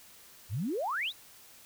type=exponential sweep; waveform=sine; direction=up; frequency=83.2 to 4186 Hz; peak=-30 dBFS; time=0.49-1.13 s; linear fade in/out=50 ms; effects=white hiss -55 dBFS RMS until 1.65 s